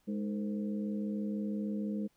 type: harmonic tone with a mistuned harmonic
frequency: 103.83 Hz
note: G#2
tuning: in tune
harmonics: 2 / 3 / 4 / 5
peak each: -33 / -42 / -46 / -47 dBFS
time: 0.07-2.08 s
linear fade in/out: 20 ms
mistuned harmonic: 4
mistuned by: +150 cents
effects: pink hiss -73 dBFS RMS until 2.16 s